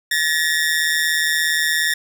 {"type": "ring-modulated tone", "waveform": "sawtooth", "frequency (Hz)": 1811, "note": "A6", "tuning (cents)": 49, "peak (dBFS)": -10, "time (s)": [0.11, 1.94], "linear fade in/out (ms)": 5, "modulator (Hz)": 78.5, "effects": []}